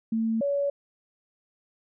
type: tone pair in turn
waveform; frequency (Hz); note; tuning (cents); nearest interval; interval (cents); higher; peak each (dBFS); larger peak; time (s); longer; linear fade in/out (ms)
sine; 224.4 / 565.5; A3 / C#5; +34 / +34; octave + major third; 1600; second; -23 / -23; neither; 0.12-0.41 / 0.41-0.7; neither; 5
effects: none